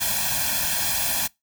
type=noise with comb filter; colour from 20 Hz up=white; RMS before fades=-24 dBFS; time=0-1.28 s; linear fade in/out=20 ms; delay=1.2 ms; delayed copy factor=+1; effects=noise-tail reverb RT60 0.2 s tail -24 dB re dry

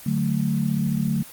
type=chord; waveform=sine; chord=D major; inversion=none; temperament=equal; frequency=146.83 / 185 / 220 Hz; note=D3 / F#3 / A3; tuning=0 / 0 / 0 cents; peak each=-24 / -25 / -24 dBFS; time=0.06-1.23 s; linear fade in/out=5 ms; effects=white hiss -42 dBFS RMS until 1.32 s + Opus 24 kbps

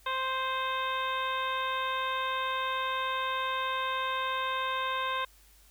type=harmonic tone with a mistuned harmonic; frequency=523.3 Hz; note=C5; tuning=in tune; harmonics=1 / 2 / 3 / 4 / 5 / 6 / 7; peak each=-39 / -31 / -37 / -42 / -40 / -44 / -39 dBFS; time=0.06-5.25 s; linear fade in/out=5 ms; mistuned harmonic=5; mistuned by=-22 cents; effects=added 50 Hz sine -59 dBFS peak until 5.7 s + white hiss -61 dBFS RMS until 5.7 s

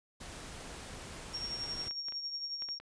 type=noise; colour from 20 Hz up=pink; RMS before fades=-46 dBFS; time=0.2-1.89 s; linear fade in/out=10 ms
type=tone with tremolo; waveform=sine; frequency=5550 Hz; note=F8; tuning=12 cents flat; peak=-34 dBFS; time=1.33-2.79 s; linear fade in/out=20 ms; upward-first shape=triangle; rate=11 Hz; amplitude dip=60%
type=clicks; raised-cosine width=0.3 ms; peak=-33 dBFS; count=10; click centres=1.373 / 1.56 / 1.638 / 1.813 / 1.91 / 2.085 / 2.123 / 2.622 / 2.688 / 2.8 s
effects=resampled to 22050 Hz

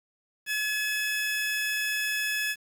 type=tone pair together; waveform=35% pulse; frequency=1700.9 / 2575 Hz; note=G#6 / E7; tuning=+41 / -41 cents; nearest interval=perfect fifth; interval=718 cents; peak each=-27 / -29 dBFS; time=0.46-2.56 s; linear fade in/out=50 ms; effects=9-bit

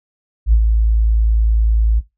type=tone with ADSR envelope; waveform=sine; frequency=55 Hz; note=A1; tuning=in tune; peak=-5 dBFS; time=0.46-2.01 s; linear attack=67 ms; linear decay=64 ms; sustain=-5 dB; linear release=28 ms; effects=noise-tail reverb RT60 0.2 s tail -18 dB re dry + tanh soft clip ceiling -3 dBFS

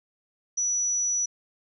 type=tone; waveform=sine; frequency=5900 Hz; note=F#8; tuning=6 cents flat; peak=-23 dBFS; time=0.57-1.26 s; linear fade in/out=10 ms; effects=none

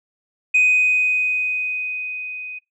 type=tone with level ramp; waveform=sine; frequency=2500 Hz; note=D#7; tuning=8 cents sharp; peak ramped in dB=-10 to -30 dBFS; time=0.54-2.59 s; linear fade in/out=10 ms; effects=noise-tail reverb RT60 0.2 s tail -24 dB re dry + tanh soft clip ceiling -9 dBFS

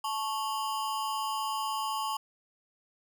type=ring-modulated tone; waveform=square; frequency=987.8 Hz; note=B5; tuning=in tune; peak=-28 dBFS; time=0.04-2.17 s; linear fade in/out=5 ms; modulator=118 Hz; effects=none

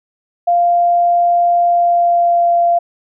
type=tone with pitch glide; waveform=sine; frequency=696 to 690 Hz; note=F5 to F5; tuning=-6 to -21 cents; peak=-9 dBFS; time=0.47-2.79 s; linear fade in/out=10 ms; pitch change=-15 cents; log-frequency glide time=1.66-2.51 s; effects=none

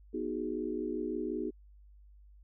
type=chord; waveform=sine; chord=G# minor seventh; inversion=first; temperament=equal with one note detuned; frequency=244.5 / 311.1 / 370 / 415.3 Hz; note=B3 / D#4 / F#4 / G#4; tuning=-17 / 0 / 0 / 0 cents; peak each=-39 / -37 / -38 / -39 dBFS; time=0.13-1.51 s; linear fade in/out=20 ms; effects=added 50 Hz sine -54 dBFS peak until 2.43 s

